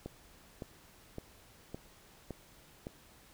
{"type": "click train", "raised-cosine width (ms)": 2, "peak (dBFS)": -27, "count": 6, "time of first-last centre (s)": [0.06, 2.869], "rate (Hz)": 1.78, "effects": ["pink hiss -60 dBFS RMS until 3.33 s"]}